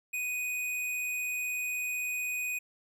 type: tone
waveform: square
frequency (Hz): 2489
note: D#7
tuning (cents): 0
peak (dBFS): -32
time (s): 0.13-2.59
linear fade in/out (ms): 10
effects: none